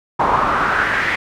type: noise with band-pass filter sweep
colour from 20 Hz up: brown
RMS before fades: -17 dBFS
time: 0.19-1.16 s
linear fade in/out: 10 ms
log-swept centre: 940 to 2000 Hz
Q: 3.9
effects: none